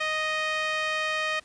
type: tone with band-pass filter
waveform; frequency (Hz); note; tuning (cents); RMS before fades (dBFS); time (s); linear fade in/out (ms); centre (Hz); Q
sawtooth; 622.3; D#5; 0; -28; 0-1.4; 10; 2200; 1.5
effects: pink hiss -57 dBFS RMS until 1.44 s + resampled to 22050 Hz